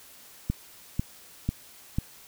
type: click train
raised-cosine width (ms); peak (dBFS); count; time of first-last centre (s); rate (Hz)
5; -13; 4; 0.5-1.985; 2.02
effects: white hiss -51 dBFS RMS until 2.27 s